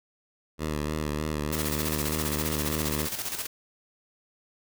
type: tone with vibrato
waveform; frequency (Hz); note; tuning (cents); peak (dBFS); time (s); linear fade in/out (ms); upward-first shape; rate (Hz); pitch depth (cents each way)
10% pulse; 75.9; D#2; -42; -20; 0.58-3.09; 50; sine; 3.3; 44
type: noise with tremolo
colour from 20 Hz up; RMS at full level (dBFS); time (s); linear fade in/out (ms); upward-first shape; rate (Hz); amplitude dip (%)
white; -31; 1.52-3.47; 10; square; 15; 55
effects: none